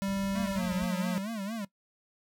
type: tone with pitch glide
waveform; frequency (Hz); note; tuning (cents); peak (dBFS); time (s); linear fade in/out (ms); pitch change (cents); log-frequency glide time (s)
square; 196 to 180.77; G3 to F#3; 0 to -40; -30; 0.02-1.18; 0; -140; 0.54-0.62
type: low-pass noise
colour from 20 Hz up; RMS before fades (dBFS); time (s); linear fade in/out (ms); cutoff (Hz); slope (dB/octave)
white; -46; 0.07-0.86; 5; 130; 12
type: tone with vibrato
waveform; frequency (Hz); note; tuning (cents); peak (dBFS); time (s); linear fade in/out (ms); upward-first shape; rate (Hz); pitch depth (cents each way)
square; 210.8; G#3; +26; -34; 0.35-1.65; 5; sine; 4.4; 160
effects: noise-tail reverb RT60 0.1 s tail -19 dB re dry